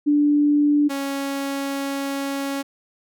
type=tone pair in turn; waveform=sine / sawtooth; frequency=293 / 276.7 Hz; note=D4 / C#4; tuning=-4 / -3 cents; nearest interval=minor second; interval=99 cents; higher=first; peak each=-14 / -20 dBFS; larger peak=first; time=0.06-0.89 / 0.89-2.63 s; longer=second; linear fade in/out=20 ms; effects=none